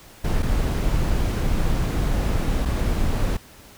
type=noise with dropouts; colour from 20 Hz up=brown; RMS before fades=-21 dBFS; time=0.24-3.37 s; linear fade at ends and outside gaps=5 ms; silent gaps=0.424-0.428 / 2.652-2.656 s; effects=pink hiss -47 dBFS RMS until 3.77 s